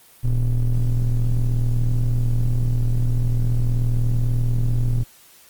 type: ring-modulated tone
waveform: triangle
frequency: 69.3 Hz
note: C#2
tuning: in tune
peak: -11 dBFS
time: 0.23-5.04 s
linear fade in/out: 20 ms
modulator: 49.1 Hz
effects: white hiss -50 dBFS RMS until 5.49 s + Opus 24 kbps